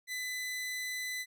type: tone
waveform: sawtooth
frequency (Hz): 2005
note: B6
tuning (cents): +26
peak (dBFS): -32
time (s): 0.07-1.26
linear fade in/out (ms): 50
effects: none